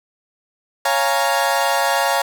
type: chord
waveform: 30% pulse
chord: Bb minor seventh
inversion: first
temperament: equal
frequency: 554.4 / 698.5 / 830.6 / 932.3 Hz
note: Db5 / F5 / Ab5 / Bb5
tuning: 0 / 0 / 0 / 0 cents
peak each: -19 dBFS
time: 0.85-2.22 s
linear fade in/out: 5 ms
effects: none